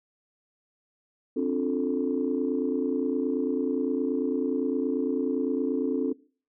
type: chord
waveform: sine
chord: D minor seventh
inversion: third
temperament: just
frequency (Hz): 264.3 / 293.7 / 352.4 / 440.5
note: C4 / D4 / F4 / A4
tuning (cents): +18 / 0 / +16 / +2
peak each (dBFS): -27 / -29 / -32 / -29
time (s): 1.36-6.13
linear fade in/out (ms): 10
effects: noise-tail reverb RT60 0.4 s tail -21 dB re dry + tanh soft clip ceiling -15 dBFS